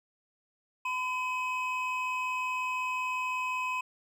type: tone pair together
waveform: triangle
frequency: 1010.5 / 2544 Hz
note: B5 / D#7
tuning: +39 / +38 cents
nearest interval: octave + major third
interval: 1599 cents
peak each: -30 / -32 dBFS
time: 0.85-3.81 s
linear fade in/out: 5 ms
effects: none